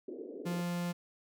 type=band-pass noise; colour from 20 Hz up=white; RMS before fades=-44 dBFS; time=0.08-0.61 s; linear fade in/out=5 ms; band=260 to 480 Hz; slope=48 dB/octave
type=tone; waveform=45% pulse; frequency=174.61 Hz; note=F3; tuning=in tune; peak=-33 dBFS; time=0.45-0.93 s; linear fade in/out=20 ms
effects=none